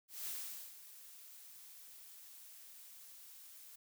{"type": "noise with ADSR envelope", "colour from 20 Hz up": "blue", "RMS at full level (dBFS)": -42, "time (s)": [0.08, 3.76], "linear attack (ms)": 180, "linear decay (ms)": 470, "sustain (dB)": -14, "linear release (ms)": 8, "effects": []}